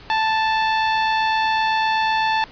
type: tone with amplitude modulation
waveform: sawtooth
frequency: 880 Hz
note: A5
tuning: in tune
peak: -12 dBFS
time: 0.1-2.44 s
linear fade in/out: 0 ms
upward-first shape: sine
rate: 87.9 Hz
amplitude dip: 25%
effects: pink hiss -43 dBFS RMS until 2.51 s + resampled to 11025 Hz